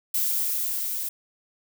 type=noise with level ramp; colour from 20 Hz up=violet; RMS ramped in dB=-24 to -30 dBFS; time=0.14-1.09 s; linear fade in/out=5 ms; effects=none